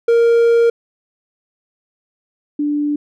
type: tone pair in turn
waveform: triangle / sine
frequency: 466.2 / 293.7 Hz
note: A#4 / D4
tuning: 0 / 0 cents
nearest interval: minor sixth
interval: 800 cents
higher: first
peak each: -7 / -15 dBFS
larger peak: first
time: 0.08-0.7 / 2.59-2.96 s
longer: first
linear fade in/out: 5 ms
effects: none